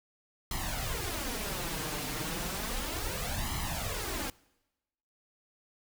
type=noise with flanger; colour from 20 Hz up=pink; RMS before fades=-35 dBFS; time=0.51-4.3 s; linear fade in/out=2 ms; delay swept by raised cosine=0.97 to 6.67 ms; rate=0.33 Hz; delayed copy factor=+0.75; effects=noise-tail reverb RT60 1.0 s tail -24 dB re dry